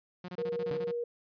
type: tone bursts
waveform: sawtooth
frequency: 179.6 Hz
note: F3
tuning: 49 cents sharp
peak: -35 dBFS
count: 10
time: 0.24-0.914 s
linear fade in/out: 5 ms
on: 44 ms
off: 26 ms
type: tone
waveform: sine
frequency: 475.4 Hz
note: A#4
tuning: 34 cents sharp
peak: -31 dBFS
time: 0.38-1.04 s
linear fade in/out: 5 ms
type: tone with exponential decay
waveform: sawtooth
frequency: 145.7 Hz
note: D3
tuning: 13 cents flat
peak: -30 dBFS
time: 0.71-0.89 s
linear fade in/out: 0 ms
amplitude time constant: 39 ms
effects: resampled to 11025 Hz